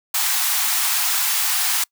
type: high-pass noise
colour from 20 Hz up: white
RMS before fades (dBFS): -20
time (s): 0.14-1.84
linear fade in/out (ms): 5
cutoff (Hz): 720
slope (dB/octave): 96
effects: noise-tail reverb RT60 0.1 s tail -26 dB re dry